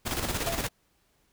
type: noise with tremolo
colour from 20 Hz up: pink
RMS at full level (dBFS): -29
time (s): 0.05-0.69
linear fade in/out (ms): 20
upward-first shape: square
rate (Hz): 17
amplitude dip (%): 50
type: tone with exponential decay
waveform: triangle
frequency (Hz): 675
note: E5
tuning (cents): +41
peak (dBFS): -24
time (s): 0.47-0.7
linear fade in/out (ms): 2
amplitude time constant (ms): 48
effects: pink hiss -69 dBFS RMS until 1.32 s